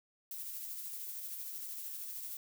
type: noise with tremolo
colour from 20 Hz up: violet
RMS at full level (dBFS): -42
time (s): 0.31-2.37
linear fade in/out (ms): 2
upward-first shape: sine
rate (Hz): 13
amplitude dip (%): 30
effects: none